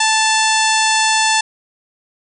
harmonic tone with a mistuned harmonic, 877 Hz, A5, 6 cents flat, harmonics 1 / 2 / 3 / 4 / 5 / 6 / 7 / 8 / 9 / 10, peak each -16 / -19 / -21 / -22 / -23 / -24 / -24 / -25 / -26 / -26 dBFS, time 0-1.41 s, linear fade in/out 5 ms, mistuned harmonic 3, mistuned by +29 cents, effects none

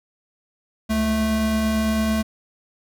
square tone pair together, 70 / 219 Hz, C#2 / A3, +18 / -8 cents, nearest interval octave + minor sixth, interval 1974 cents, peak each -28 / -20 dBFS, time 0.89-2.23 s, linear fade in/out 20 ms, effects none

